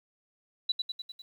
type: tone with echo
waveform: sine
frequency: 3951 Hz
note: B7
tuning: in tune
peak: -24 dBFS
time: 0.69-0.72 s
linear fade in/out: 5 ms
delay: 100 ms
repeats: 5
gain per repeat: -4 dB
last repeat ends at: 1.22 s
effects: 10-bit